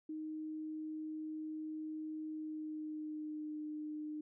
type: tone with pitch glide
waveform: sine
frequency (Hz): 311.1 to 303.8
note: D#4 to D#4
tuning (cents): 0 to -41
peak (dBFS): -40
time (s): 0.09-4.21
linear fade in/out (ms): 5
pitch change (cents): -41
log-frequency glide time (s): 2.29-3.59
effects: none